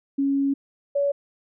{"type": "tone pair in turn", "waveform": "sine", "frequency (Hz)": [276.8, 566.2], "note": ["C#4", "C#5"], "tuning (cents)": [-2, 37], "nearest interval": "octave", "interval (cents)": 1239, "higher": "second", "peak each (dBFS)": -19, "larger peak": "neither", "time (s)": [[0.18, 0.54], [0.95, 1.12]], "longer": "first", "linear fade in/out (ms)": 10, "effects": []}